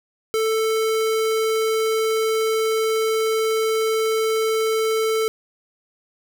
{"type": "tone", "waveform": "square", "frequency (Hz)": 441.8, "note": "A4", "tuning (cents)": 7, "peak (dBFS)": -19, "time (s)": [0.34, 5.28], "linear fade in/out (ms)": 0, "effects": []}